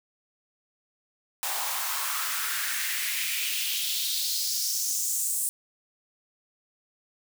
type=noise with high-pass filter sweep; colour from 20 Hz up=white; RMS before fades=-29 dBFS; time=1.43-5.49 s; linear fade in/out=0 ms; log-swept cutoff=750 to 8800 Hz; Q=2.9; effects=none